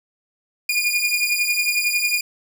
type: beating tone pair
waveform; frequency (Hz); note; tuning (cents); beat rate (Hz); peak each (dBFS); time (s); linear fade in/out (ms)
sawtooth; 2424 / 2435; D#7 / D#7; -46 / -38; 11; -19 / -17; 0.69-2.21; 5
effects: none